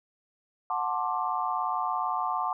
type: chord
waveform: sine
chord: D dominant seventh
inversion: first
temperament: just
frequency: 734.2 / 881 / 1057.2 / 1174.7 Hz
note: F#5 / A5 / C6 / D6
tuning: -14 / +2 / +18 / 0 cents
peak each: -32 dBFS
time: 0.7-2.53 s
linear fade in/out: 2 ms
effects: none